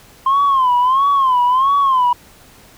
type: tone with vibrato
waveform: sine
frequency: 1050 Hz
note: C6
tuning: 6 cents sharp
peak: -9 dBFS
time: 0.26-2.13 s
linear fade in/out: 5 ms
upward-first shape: sine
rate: 1.5 Hz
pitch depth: 130 cents each way
effects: tanh soft clip ceiling -8 dBFS + pink hiss -45 dBFS RMS until 2.77 s